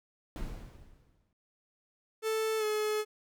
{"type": "noise with exponential decay", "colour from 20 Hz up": "brown", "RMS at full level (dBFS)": -35, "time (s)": [0.36, 1.33], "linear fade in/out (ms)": 1, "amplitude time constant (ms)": 210}
{"type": "tone with pitch glide", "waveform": "45% pulse", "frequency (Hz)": [440, 426.5], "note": ["A4", "G#4"], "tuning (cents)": [0, 46], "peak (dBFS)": -29, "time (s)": [2.22, 3.05], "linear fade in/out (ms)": 50, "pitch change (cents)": -54, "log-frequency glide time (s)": [2.58, 2.64]}
{"effects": []}